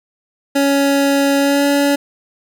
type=tone with pitch glide; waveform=25% pulse; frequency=279.1 to 283.7 Hz; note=C#4 to C#4; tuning=+12 to +40 cents; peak=-8 dBFS; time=0.55-1.96 s; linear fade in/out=10 ms; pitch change=+28 cents; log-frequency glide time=1.38-1.65 s; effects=none